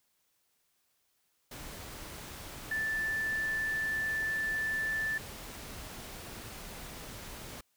sine tone in noise, 1760 Hz, A6, in tune, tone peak -30 dBFS, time 2.71-5.18 s, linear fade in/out 5 ms, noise pink, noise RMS -45 dBFS, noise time 1.51-7.61 s, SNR +12 dB, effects white hiss -75 dBFS RMS until 7.76 s

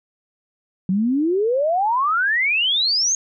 sine exponential sweep, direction up, 180.3 to 6640 Hz, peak -16 dBFS, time 0.89-3.15 s, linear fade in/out 2 ms, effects none

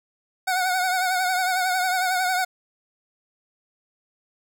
25% pulse tone with vibrato, 738 Hz, F#5, 5 cents flat, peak -17 dBFS, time 0.47-2.45 s, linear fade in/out 10 ms, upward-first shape triangle, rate 11 Hz, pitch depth 61 cents each way, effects none

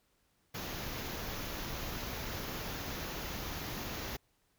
pink band-stop noise, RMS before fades -40 dBFS, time 0.54-4.17 s, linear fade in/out 10 ms, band 6900 to 11000 Hz, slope 96 dB/octave, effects pink hiss -74 dBFS RMS until 4.58 s

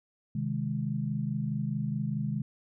sine chord, Ab major, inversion first, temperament equal, 130.81 / 155.56 / 207.7 Hz, C3 / Eb3 / Ab3, 0 / 0 / 0 cents, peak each -33 dBFS, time 0.35-2.42 s, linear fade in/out 5 ms, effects none

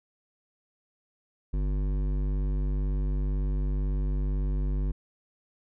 sine tone with hard clipping, 49 Hz, G1, in tune, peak -27 dBFS, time 1.53-4.92 s, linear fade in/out 10 ms, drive 13 dB, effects none

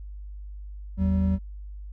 triangle tone pair together, 80.2 / 190.75 Hz, E2 / G3, -47 / -47 cents, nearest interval octave + minor third, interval 1500 cents, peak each -21 dBFS, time 0.97-1.39 s, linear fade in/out 50 ms, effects added 50 Hz sine -36 dBFS peak until 1.92 s

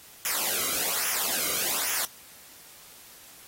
white noise with flanger, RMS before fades -28 dBFS, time 0.25-2.05 s, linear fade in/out 0 ms, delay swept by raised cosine 0.23 to 1.16 ms, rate 1.2 Hz, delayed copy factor -0.8, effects white hiss -50 dBFS RMS until 3.47 s + AAC 48 kbps

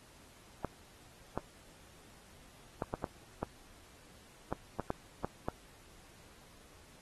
clicks, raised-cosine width 1 ms, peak -20 dBFS, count 11, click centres 0.647 / 1.376 / 2.822 / 2.939 / 3.042 / 3.43 / 4.526 / 4.797 / 4.904 / 5.246 / 5.485 s, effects pink hiss -60 dBFS RMS until 7.01 s + AAC 32 kbps

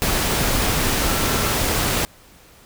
sine tone in noise, 1344 Hz, E6, 33 cents sharp, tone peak -31 dBFS, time 1.02-1.52 s, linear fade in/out 0 ms, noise pink, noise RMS -20 dBFS, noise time 0.02-2.05 s, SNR -14 dB, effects pink hiss -49 dBFS RMS until 2.65 s

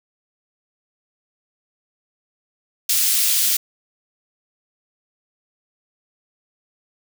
white high-pass noise, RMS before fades -18 dBFS, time 2.89-3.57 s, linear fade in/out 5 ms, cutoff 3200 Hz, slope 12 dB/octave, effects none

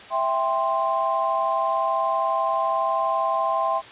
sine chord, C major, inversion first, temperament equal with one note detuned, 659.3 / 791.3 / 1046.5 Hz, E5 / G5 / C6, 0 / +16 / 0 cents, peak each -25 / -26 / -23 dBFS, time 0.1-3.82 s, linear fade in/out 50 ms, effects white hiss -42 dBFS RMS until 3.91 s + resampled to 8000 Hz

